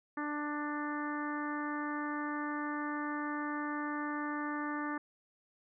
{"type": "harmonic tone", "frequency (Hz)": 295.6, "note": "D4", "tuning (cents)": 11, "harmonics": [1, 2, 3, 4, 5, 6, 7], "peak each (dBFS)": [-37, -48, -43, -41, -46, -43, -54], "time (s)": [0.17, 4.98], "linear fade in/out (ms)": 5, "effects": []}